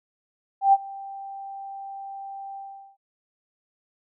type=tone with ADSR envelope; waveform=sine; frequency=786 Hz; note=G5; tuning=4 cents sharp; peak=-11 dBFS; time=0.61-2.97 s; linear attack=120 ms; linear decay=38 ms; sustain=-23 dB; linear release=410 ms; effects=none